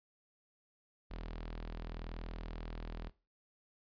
sawtooth tone with notch filter, 40.84 Hz, E1, 15 cents flat, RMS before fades -44 dBFS, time 1.1-3.1 s, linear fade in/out 20 ms, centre 110 Hz, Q 1.4, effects noise-tail reverb RT60 0.3 s tail -18 dB re dry + resampled to 11025 Hz

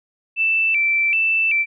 sine tone with vibrato, 2489 Hz, D#7, in tune, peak -15 dBFS, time 0.36-1.66 s, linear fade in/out 50 ms, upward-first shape square, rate 1.3 Hz, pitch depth 110 cents each way, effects none

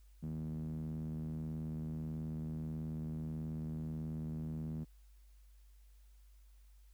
sawtooth tone with band-pass filter, 78.4 Hz, D#2, 14 cents sharp, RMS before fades -41 dBFS, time 0.22-4.85 s, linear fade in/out 20 ms, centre 190 Hz, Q 6.8, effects added 50 Hz sine -58 dBFS peak until 6.93 s + white hiss -75 dBFS RMS until 6.93 s

